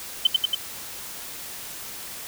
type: tone with echo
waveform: sine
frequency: 3068 Hz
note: G7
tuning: 38 cents flat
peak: -12 dBFS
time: 0.25-0.27 s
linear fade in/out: 5 ms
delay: 93 ms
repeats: 3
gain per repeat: -2 dB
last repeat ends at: 0.549 s
effects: white hiss -37 dBFS RMS until 2.27 s